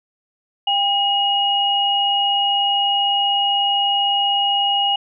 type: tone pair together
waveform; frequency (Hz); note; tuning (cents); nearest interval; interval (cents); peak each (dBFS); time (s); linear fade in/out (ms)
sine; 799 / 2884; G5 / F#7; +33 / -45; octave + minor seventh; 2222; -19 / -17; 0.67-4.96; 5
effects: none